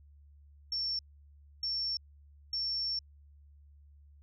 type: tone bursts at uneven times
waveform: sine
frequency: 5440 Hz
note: F8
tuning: 46 cents flat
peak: -31 dBFS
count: 3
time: 0.72-0.99 / 1.63-1.97 / 2.53-2.99 s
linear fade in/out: 2 ms
effects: added 72 Hz sine -55 dBFS peak until 4.22 s